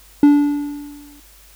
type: tone with exponential decay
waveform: triangle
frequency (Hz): 290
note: D4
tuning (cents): -22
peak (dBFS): -3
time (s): 0.23-1.2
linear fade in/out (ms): 2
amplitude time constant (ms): 210
effects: added 49 Hz sine -48 dBFS peak until 1.55 s + white hiss -48 dBFS RMS until 1.55 s